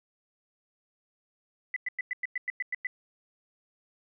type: tone bursts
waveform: sine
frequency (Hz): 1999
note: B6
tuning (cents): +20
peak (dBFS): -28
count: 10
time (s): 1.74-2.87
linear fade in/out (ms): 2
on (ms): 23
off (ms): 100
effects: none